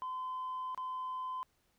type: tone with dropouts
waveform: sine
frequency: 1024 Hz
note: C6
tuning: 38 cents flat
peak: -35 dBFS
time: 0.02-1.43 s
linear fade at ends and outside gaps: 0 ms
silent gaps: 0.747-0.776 s
effects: tanh soft clip ceiling -34 dBFS + pink hiss -75 dBFS RMS until 1.78 s